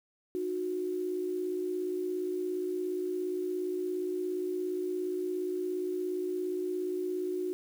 sine tone pair together, 307.8 / 365 Hz, D#4 / F#4, -19 / -24 cents, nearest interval minor third, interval 295 cents, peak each -38 / -31 dBFS, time 0.35-7.53 s, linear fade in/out 0 ms, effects 9-bit

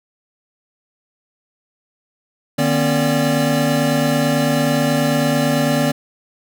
square tone cluster, 152 / 240.7 / 269.8 / 579 Hz, D#3 / B3 / C#4 / D5, -40 / -44 / -47 / -25 cents, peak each -21 dBFS, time 2.58-5.92 s, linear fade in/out 10 ms, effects none

